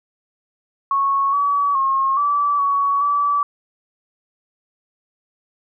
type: tone with pitch steps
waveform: sine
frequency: 1103 / 1139 / 1080 / 1156 / 1123 / 1153 Hz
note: C#6 / C#6 / C#6 / D6 / C#6 / D6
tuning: -9 / +47 / -45 / -28 / +22 / -32 cents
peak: -15 dBFS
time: 0.91-3.43 s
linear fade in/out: 2 ms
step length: 420 ms
effects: none